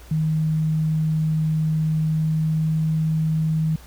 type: tone with pitch glide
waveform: sine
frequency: 156.9 to 158.08 Hz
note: D#3 to D#3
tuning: +15 to +28 cents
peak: -18 dBFS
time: 0.11-3.76 s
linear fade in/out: 5 ms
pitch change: +13 cents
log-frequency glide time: 1.93-2.94 s
effects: added 60 Hz sine -42 dBFS peak until 3.86 s + pink hiss -48 dBFS RMS until 3.86 s